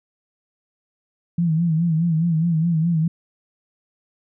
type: tone with vibrato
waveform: sine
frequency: 164.81 Hz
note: E3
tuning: in tune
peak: -16 dBFS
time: 1.38-3.08 s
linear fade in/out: 5 ms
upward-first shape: sine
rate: 4.8 Hz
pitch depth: 88 cents each way
effects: none